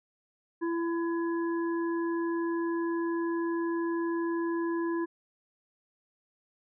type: harmonic tone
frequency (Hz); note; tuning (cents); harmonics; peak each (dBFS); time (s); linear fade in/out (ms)
335.9; E4; +33; 1 / 3 / 5; -28 / -38 / -42; 0.61-5.06; 20
effects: none